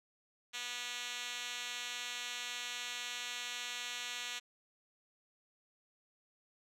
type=tone with band-pass filter; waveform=5% pulse; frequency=243.8 Hz; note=B3; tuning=22 cents flat; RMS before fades=-42 dBFS; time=0.53-4.4 s; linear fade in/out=20 ms; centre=4400 Hz; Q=1.8; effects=none